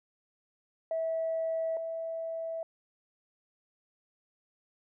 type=tone pair in turn; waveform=sine; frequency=651 / 655.5 Hz; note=E5 / E5; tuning=-22 / -10 cents; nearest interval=unison; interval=12 cents; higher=second; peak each=-28 / -33 dBFS; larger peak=first; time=0.91-1.77 / 1.77-2.63 s; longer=neither; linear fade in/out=2 ms; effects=tanh soft clip ceiling -24 dBFS